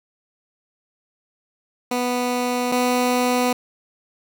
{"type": "tone pair in turn", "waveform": "15% pulse", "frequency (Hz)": [246.9, 248.2], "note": ["B3", "B3"], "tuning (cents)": [0, 9], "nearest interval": "unison", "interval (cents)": 9, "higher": "second", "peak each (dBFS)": [-14, -11], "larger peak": "second", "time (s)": [[1.91, 2.72], [2.72, 3.53]], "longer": "neither", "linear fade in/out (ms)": 5, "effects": []}